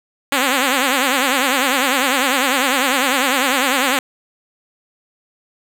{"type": "tone with vibrato", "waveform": "5% pulse", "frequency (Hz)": 266.2, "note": "C4", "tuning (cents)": 30, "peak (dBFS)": -3, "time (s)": [0.32, 3.99], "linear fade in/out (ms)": 2, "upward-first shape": "triangle", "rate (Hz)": 10, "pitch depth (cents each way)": 160, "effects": []}